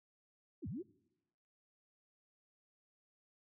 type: linear two-way sweep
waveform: sine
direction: down then up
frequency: 408.3 to 76.6 to 408.3 Hz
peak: -40 dBFS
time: 0.62-0.83 s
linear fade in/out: 20 ms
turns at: 0.68 s
effects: noise-tail reverb RT60 1.0 s tail -23 dB re dry